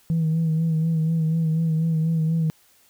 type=tone with vibrato; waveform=sine; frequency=161.3 Hz; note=E3; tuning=37 cents flat; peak=-17 dBFS; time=0.1-2.5 s; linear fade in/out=0 ms; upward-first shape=sine; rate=4.1 Hz; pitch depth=41 cents each way; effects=tanh soft clip ceiling -16 dBFS + white hiss -58 dBFS RMS until 2.89 s